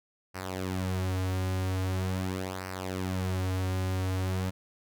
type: tone with flanger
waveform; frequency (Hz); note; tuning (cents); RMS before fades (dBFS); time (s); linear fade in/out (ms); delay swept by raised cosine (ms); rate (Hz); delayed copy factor
sawtooth; 93.3; F#2; +15; -31; 0.34-4.51; 20; 0.28 to 6.28; 0.43; -0.7
effects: none